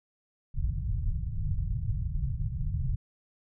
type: low-pass noise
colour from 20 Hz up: pink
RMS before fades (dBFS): -30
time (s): 0.54-2.96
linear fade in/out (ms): 10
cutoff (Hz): 150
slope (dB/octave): 48
effects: none